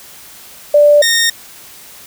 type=tone pair in turn; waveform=sine / 15% pulse; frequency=587.3 / 1844.7 Hz; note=D5 / A#6; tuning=0 / -19 cents; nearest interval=octave + minor sixth; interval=1981 cents; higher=second; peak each=-4 dBFS; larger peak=neither; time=0.74-1.02 / 1.02-1.3 s; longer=neither; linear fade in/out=5 ms; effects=white hiss -37 dBFS RMS until 2.06 s